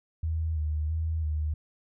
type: tone with vibrato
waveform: sine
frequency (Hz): 78.4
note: D#2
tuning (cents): +14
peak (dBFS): -26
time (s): 0.23-1.54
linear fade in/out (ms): 5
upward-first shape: square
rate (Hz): 1.5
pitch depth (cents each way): 42
effects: none